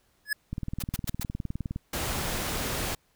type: tone with exponential growth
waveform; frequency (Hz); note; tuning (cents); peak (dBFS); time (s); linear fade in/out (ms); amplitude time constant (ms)
square; 1701; G#6; +41; -23; 0.25-0.33; 5; 17
type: click train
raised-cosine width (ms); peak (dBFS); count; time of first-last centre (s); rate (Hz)
5; -20; 25; 0.53-1.761; 19.5
type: noise bursts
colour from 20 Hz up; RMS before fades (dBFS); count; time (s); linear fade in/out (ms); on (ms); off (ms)
white; -34; 4; 0.8-1.234; 5; 26; 110
type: noise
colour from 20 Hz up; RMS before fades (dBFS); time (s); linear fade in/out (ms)
pink; -31; 1.93-2.95; 5
effects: pink hiss -68 dBFS RMS until 3.15 s